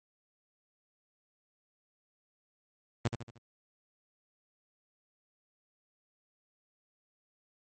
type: tone with echo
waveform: sawtooth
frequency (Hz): 116.54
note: A#2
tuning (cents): 0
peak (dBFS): -22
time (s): 3.05-3.08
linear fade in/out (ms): 5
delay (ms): 76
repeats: 4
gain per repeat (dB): -7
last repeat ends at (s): 3.384
effects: MP3 32 kbps